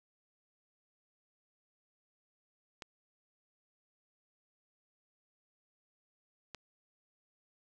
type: clicks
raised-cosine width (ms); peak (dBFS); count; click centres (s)
0.2; -26; 2; 2.822 / 6.547
effects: none